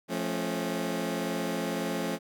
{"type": "chord", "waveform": "20% pulse", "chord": "F augmented", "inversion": "none", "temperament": "just", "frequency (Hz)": [174.61, 218.3, 272.8], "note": ["F3", "A3", "C#4"], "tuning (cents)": [0, -13, -28], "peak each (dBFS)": -29, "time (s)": [0.08, 2.19], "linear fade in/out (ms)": 50, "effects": []}